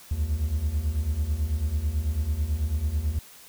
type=beating tone pair; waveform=triangle; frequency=69.3 / 78.4 Hz; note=C#2 / D#2; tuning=0 / +14 cents; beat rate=9.1 Hz; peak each=-27 / -23 dBFS; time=0.11-3.19 s; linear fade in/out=5 ms; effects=white hiss -49 dBFS RMS until 3.48 s